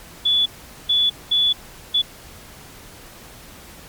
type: tone bursts at uneven times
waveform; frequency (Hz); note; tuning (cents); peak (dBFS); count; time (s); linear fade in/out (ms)
sine; 3437; A7; -41; -14; 4; 0.25-0.46 / 0.89-1.1 / 1.31-1.53 / 1.94-2.02; 10
effects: pink hiss -42 dBFS RMS until 3.88 s + MP3 96 kbps